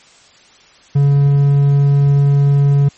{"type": "tone", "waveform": "triangle", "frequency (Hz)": 141.3, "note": "C#3", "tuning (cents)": 34, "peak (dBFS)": -6, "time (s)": [0.95, 2.89], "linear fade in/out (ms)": 10, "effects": ["white hiss -46 dBFS RMS until 2.97 s", "MP3 32 kbps"]}